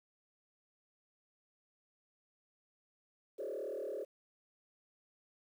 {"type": "tone with frequency modulation", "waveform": "sine", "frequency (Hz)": 478.2, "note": "A#4", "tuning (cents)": 44, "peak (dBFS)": -37, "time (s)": [3.38, 4.05], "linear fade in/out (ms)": 20, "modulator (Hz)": 37.9, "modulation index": 2.8, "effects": ["tanh soft clip ceiling -33 dBFS", "11-bit"]}